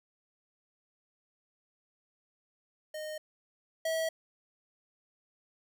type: tone pair in turn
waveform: square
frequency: 616 / 646.7 Hz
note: D#5 / E5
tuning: -17 / -33 cents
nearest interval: minor second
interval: 84 cents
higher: second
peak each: -38 / -30 dBFS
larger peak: second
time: 2.94-3.18 / 3.85-4.09 s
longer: neither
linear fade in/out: 5 ms
effects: none